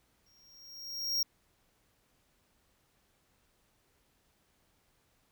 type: tone with exponential growth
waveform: square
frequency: 5588 Hz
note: F8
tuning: in tune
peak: -27 dBFS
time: 0.26-1.23 s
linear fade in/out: 5 ms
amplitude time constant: 210 ms
effects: pink hiss -72 dBFS RMS until 5.31 s